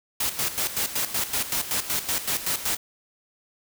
white noise with tremolo, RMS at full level -25 dBFS, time 0.2-2.77 s, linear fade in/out 5 ms, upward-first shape square, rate 5.3 Hz, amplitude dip 70%, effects none

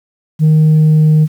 sine tone with pitch glide, 155.56 to 154.57 Hz, D#3 to D#3, 0 to -11 cents, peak -3 dBFS, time 0.39-1.28 s, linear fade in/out 50 ms, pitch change -11 cents, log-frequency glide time 0.63-1.13 s, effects tanh soft clip ceiling -4 dBFS + 7-bit

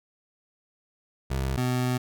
25% pulse tone pair in turn, 66.4 / 125.64 Hz, C2 / B2, +26 / +30 cents, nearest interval major seventh, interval 1104 cents, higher second, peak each -22 / -20 dBFS, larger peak second, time 1.3-1.57 / 1.57-1.98 s, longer second, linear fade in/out 10 ms, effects none

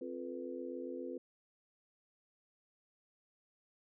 harmonic tone with a mistuned harmonic, 87.31 Hz, F2, in tune, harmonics 3 / 4 / 5 / 6, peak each -45 / -45 / -49 / -45 dBFS, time 0.01-1.18 s, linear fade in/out 5 ms, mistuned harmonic 6, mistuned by -100 cents, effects none

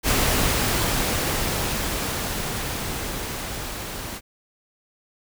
pink noise with level ramp, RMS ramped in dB -20 to -33 dBFS, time 0.03-4.21 s, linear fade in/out 50 ms, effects none

